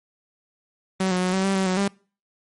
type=tone with pitch steps; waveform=sawtooth; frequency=189 / 182.1 / 183.3 / 190.3 / 194.8 / 190.9 / 184.7 / 198.8 Hz; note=F#3 / F#3 / F#3 / F#3 / G3 / G3 / F#3 / G3; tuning=+37 / -27 / -16 / +49 / -11 / -46 / -3 / +25 cents; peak=-16 dBFS; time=1-1.88 s; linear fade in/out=5 ms; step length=110 ms; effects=noise-tail reverb RT60 0.4 s tail -25 dB re dry + MP3 48 kbps